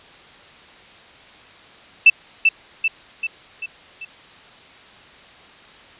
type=tone with echo; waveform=sine; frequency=2655 Hz; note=E7; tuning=12 cents sharp; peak=-5 dBFS; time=2.06-2.1 s; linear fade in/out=5 ms; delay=390 ms; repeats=5; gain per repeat=-5 dB; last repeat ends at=4.05 s; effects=white hiss -45 dBFS RMS until 5.99 s + resampled to 8000 Hz